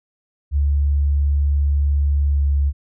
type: tone with pitch glide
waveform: sine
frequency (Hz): 71.5 to 70.64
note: D2 to C#2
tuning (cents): -46 to +33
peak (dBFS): -14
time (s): 0.51-2.73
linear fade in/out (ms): 50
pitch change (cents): -21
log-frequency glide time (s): 2.29-2.43
effects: none